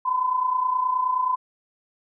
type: tone pair together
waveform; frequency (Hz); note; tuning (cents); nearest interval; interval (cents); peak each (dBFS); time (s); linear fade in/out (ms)
sine; 987.8 / 1017.3; B5 / C6; 0 / -49; minor second; 51; -27 / -21; 0.05-1.36; 10
effects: none